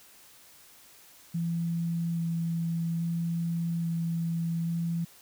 sine tone with vibrato, 167.5 Hz, E3, 28 cents sharp, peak -27 dBFS, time 1.34-5.05 s, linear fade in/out 10 ms, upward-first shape square, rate 0.6 Hz, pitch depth 8 cents each way, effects white hiss -55 dBFS RMS until 5.21 s

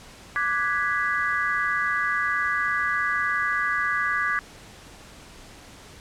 sine chord, G# half-diminished seventh, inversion second, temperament equal, 1174.7 / 1480 / 1661.2 / 1975.5 Hz, D6 / F#6 / G#6 / B6, 0 / 0 / 0 / 0 cents, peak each -27 / -31 / -25 / -29 dBFS, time 0.36-4.39 s, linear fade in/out 0 ms, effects pink hiss -46 dBFS RMS until 6 s + low-pass 9000 Hz 12 dB/octave

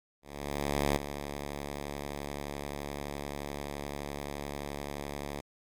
5% pulse tone with ADSR envelope, 71.6 Hz, D2, 43 cents flat, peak -14 dBFS, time 0.22-5.41 s, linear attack 740 ms, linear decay 12 ms, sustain -11 dB, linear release 13 ms, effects MP3 96 kbps

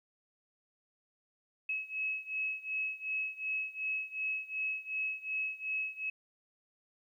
sine beating tone pair, 2572 / 2574.7 Hz, E7 / E7, -43 / -41 cents, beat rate 2.7 Hz, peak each -36 / -38 dBFS, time 1.69-6.1 s, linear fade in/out 5 ms, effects 12-bit

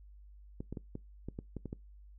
clicks, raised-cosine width 3 ms, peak -27 dBFS, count 9, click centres 0.605 / 0.726 / 0.772 / 0.954 / 1.286 / 1.389 / 1.567 / 1.657 / 1.729 s, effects noise-tail reverb RT60 0.2 s tail -23 dB re dry + added 50 Hz sine -52 dBFS peak until 2.18 s

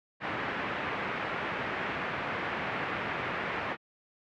white low-pass noise, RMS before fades -34 dBFS, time 0.2-3.77 s, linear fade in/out 50 ms, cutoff 2200 Hz, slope 24 dB/octave, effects high-pass 100 Hz 12 dB/octave

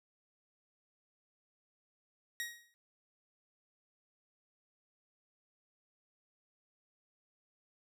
sawtooth tone with exponential decay, 1890 Hz, A#6, 23 cents sharp, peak -31 dBFS, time 2.4-2.74 s, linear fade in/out 0 ms, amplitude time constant 72 ms, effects none

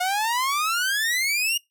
sawtooth exponential sweep, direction up, 713 to 2889 Hz, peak -18 dBFS, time 0-1.58 s, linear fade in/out 10 ms, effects noise-tail reverb RT60 0.2 s tail -24 dB re dry

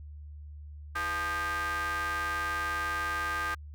45% pulse ring-modulated tone, 180 Hz, F#3, 47 cents flat, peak -27 dBFS, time 0.95-3.55 s, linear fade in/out 10 ms, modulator 1400 Hz, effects added 74 Hz sine -42 dBFS peak until 3.74 s

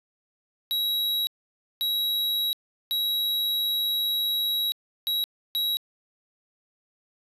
square tone bursts at uneven times, 3865 Hz, B7, 38 cents flat, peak -24 dBFS, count 5, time 0.71-1.27 / 1.81-2.53 / 2.91-4.72 / 5.07-5.24 / 5.55-5.77 s, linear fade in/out 0 ms, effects resampled to 32000 Hz

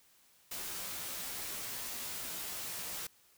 white noise with comb filter, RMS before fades -41 dBFS, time 0.51-3.07 s, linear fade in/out 5 ms, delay 14 ms, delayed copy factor -0.65, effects white hiss -66 dBFS RMS until 3.37 s

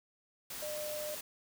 sine tone in noise, 603 Hz, D5, 46 cents sharp, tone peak -38 dBFS, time 0.62-1.15 s, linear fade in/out 5 ms, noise white, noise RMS -43 dBFS, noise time 0.5-1.21 s, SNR +2 dB, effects none

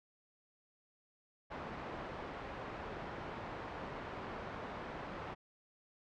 white low-pass noise, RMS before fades -45 dBFS, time 1.5-5.35 s, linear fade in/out 20 ms, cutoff 1100 Hz, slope 12 dB/octave, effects low-pass 5000 Hz 12 dB/octave

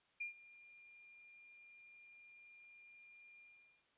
sine tone with ADSR envelope, 2404 Hz, D7, 40 cents sharp, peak -39 dBFS, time 0.2-3.85 s, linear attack 11 ms, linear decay 120 ms, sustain -20 dB, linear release 450 ms, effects white hiss -75 dBFS RMS until 3.97 s + resampled to 8000 Hz

